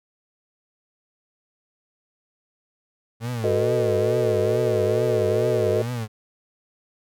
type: tone with vibrato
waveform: 35% pulse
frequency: 111.1 Hz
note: A2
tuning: 17 cents sharp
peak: -24 dBFS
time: 3.2-6.08 s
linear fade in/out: 50 ms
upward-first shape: triangle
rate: 2.3 Hz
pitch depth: 220 cents each way
type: chord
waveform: sine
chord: B dominant seventh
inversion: second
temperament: just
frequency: 370.4 / 444.5 / 493.9 / 617.4 Hz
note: F#4 / A4 / B4 / D#5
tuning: +2 / +18 / 0 / -14 cents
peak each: -25 / -23 / -26 / -25 dBFS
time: 3.44-5.82 s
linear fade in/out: 2 ms
effects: none